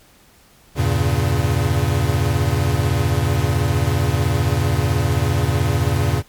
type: chord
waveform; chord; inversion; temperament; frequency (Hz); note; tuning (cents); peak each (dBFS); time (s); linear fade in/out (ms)
square; E diminished seventh; none; equal with one note detuned; 82.41 / 98 / 116.54 / 139.56; E2 / G2 / Bb2 / Db3; 0 / 0 / 0 / +12; -22; 0.75-6.23; 50
effects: pink hiss -51 dBFS RMS until 6.28 s + MP3 96 kbps